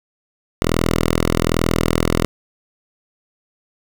5% pulse tone, 41.2 Hz, E1, in tune, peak -4 dBFS, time 0.62-2.25 s, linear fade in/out 0 ms, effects none

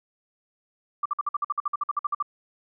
sine tone bursts, 1174.7 Hz, D6, in tune, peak -22 dBFS, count 16, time 1.03-2.226 s, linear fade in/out 5 ms, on 26 ms, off 52 ms, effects none

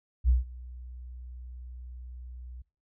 sine tone with ADSR envelope, 61.74 Hz, B1, in tune, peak -16 dBFS, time 0.24-2.62 s, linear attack 49 ms, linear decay 150 ms, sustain -24 dB, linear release 6 ms, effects noise-tail reverb RT60 0.4 s tail -25 dB re dry + tanh soft clip ceiling -15 dBFS

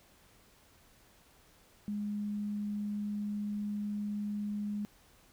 sine tone, 207 Hz, G#3, 5 cents flat, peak -33 dBFS, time 1.88-4.85 s, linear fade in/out 0 ms, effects pink hiss -63 dBFS RMS until 5.32 s

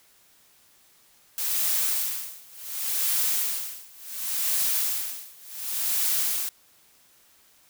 blue noise with tremolo, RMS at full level -24 dBFS, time 1.38-6.49 s, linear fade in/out 0 ms, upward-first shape sine, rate 0.69 Hz, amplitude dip 95%, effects white hiss -59 dBFS RMS until 7.69 s

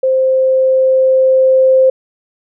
sine tone with level ramp, 523.3 Hz, C5, in tune, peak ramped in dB -9 to -5 dBFS, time 0.03-1.9 s, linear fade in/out 5 ms, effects none

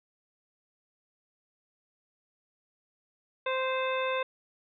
harmonic tone with a mistuned harmonic, 521 Hz, C5, 7 cents flat, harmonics 1 / 2 / 3 / 4 / 5 / 7, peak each -30 / -33 / -38 / -40 / -37 / -41 dBFS, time 3.46-4.23 s, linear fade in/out 5 ms, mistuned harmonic 7, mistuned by -24 cents, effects none

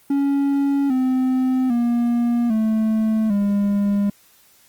triangle tone with pitch steps, 279.5 / 257.8 / 237.8 / 219.3 / 202.3 Hz, C#4 / C4 / A#3 / A3 / G#3, +14 / -26 / +35 / -6 / -45 cents, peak -14 dBFS, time 0.1-4.1 s, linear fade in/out 5 ms, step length 800 ms, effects white hiss -54 dBFS RMS until 4.68 s + Opus 24 kbps

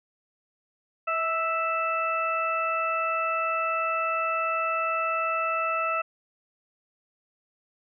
harmonic tone with a mistuned harmonic, 659.3 Hz, E5, in tune, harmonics 1 / 2 / 3 / 4, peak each -31 / -26 / -40 / -31 dBFS, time 1.07-6.02 s, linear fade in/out 10 ms, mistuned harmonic 1, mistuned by -31 cents, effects none

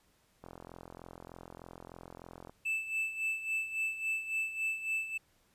click train, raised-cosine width 1 ms, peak -33 dBFS, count 90, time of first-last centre 0.44-2.495 s, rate 43.3 Hz
triangle tone with tremolo, 2637 Hz, E7, in tune, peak -28 dBFS, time 2.65-5.18 s, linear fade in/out 10 ms, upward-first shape sine, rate 3.6 Hz, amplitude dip 70%
effects pink hiss -70 dBFS RMS until 5.54 s + resampled to 32000 Hz

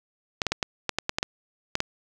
clicks, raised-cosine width 0.2 ms, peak -7 dBFS, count 11, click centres 0.418 / 0.467 / 0.52 / 0.628 / 0.893 / 0.986 / 1.094 / 1.185 / 1.229 / 1.754 / 1.804 s, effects none

